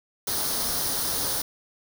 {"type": "noise with comb filter", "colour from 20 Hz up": "white", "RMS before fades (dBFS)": -27, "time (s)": [0.27, 1.42], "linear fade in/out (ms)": 5, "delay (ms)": 0.2, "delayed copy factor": 0.65, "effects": []}